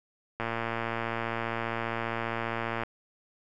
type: click train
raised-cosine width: 0.5 ms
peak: -16 dBFS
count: 281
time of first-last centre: 0.4-2.835 s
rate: 115 Hz
effects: none